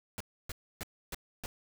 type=noise bursts; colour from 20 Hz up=pink; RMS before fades=-39 dBFS; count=5; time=0.18-1.46 s; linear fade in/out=0 ms; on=24 ms; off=290 ms; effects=none